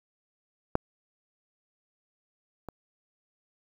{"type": "clicks", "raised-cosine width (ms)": 1, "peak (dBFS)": [-9, -24], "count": 2, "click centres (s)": [0.754, 2.687], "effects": ["8-bit"]}